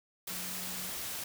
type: tone in noise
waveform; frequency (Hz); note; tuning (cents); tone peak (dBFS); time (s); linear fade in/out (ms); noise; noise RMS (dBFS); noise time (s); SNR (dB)
sine; 183.2; F#3; -17; -48; 0.3-0.9; 5; white; -39; 0.27-1.24; -12
effects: none